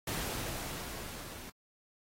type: noise with level ramp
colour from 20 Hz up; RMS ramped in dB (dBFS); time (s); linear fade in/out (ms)
pink; -36 to -48; 0.07-1.5; 5
effects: AAC 48 kbps